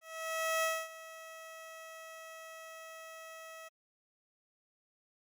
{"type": "tone with ADSR envelope", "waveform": "15% pulse", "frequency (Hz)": 646, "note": "E5", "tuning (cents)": -35, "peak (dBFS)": -23, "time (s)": [0.01, 3.69], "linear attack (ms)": 620, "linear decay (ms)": 250, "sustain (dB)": -18, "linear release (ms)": 15, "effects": ["Opus 48 kbps"]}